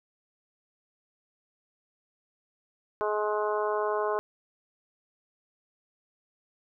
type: harmonic tone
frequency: 211 Hz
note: G#3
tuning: 28 cents sharp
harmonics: 2 / 3 / 4 / 5 / 6 / 7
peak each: -29 / -32 / -35 / -32 / -39 / -40 dBFS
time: 3.01-4.19 s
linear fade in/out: 0 ms
effects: none